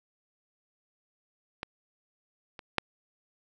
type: clicks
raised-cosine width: 0.3 ms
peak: -18 / -26 / -8 dBFS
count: 3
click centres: 1.631 / 2.592 / 2.783 s
effects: none